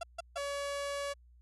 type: tone bursts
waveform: 35% pulse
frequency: 681 Hz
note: F5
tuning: 44 cents flat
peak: -34 dBFS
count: 3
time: 0.01-0.379 s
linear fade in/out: 5 ms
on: 23 ms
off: 150 ms
type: tone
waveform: sawtooth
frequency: 566 Hz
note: C#5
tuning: 36 cents sharp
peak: -31 dBFS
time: 0.36-1.14 s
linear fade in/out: 20 ms
effects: added 60 Hz sine -57 dBFS peak until 1.41 s + resampled to 24000 Hz